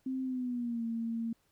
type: tone with pitch glide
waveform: sine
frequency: 261.6 to 229.1 Hz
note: C4 to A#3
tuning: 0 to -30 cents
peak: -32 dBFS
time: 0.06-1.33 s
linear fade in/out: 5 ms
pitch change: -230 cents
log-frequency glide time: 0.23-0.84 s
effects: pink hiss -73 dBFS RMS until 1.51 s